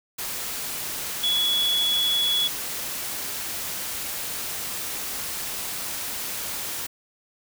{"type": "tone in noise", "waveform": "sine", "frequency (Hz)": 3381, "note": "G#7", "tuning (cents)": 30, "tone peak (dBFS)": -20, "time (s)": [1.23, 2.48], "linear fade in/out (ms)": 10, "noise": "white", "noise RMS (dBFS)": -31, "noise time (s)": [0.18, 6.87], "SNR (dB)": 8, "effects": []}